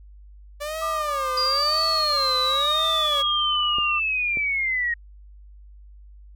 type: tone with vibrato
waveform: sawtooth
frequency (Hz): 576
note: D5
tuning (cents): -34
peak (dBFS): -24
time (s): 0.6-3.23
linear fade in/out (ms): 20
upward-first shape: sine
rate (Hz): 0.98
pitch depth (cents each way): 200
type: tone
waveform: sine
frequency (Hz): 1200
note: D6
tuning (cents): +37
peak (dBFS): -24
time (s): 0.81-4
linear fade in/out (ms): 20
type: linear sweep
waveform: sine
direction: down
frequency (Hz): 4853 to 1864.7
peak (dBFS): -21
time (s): 1.37-4.94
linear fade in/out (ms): 5
type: clicks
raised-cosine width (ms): 2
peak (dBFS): -22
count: 2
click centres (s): 3.785 / 4.372
effects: added 50 Hz sine -43 dBFS peak until 6.35 s